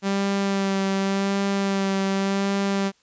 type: tone with vibrato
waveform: sawtooth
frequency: 196 Hz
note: G3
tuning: in tune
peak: -17 dBFS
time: 0.02-2.92 s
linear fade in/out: 50 ms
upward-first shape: sine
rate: 0.88 Hz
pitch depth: 18 cents each way
effects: white hiss -62 dBFS RMS until 3.02 s + resampled to 16000 Hz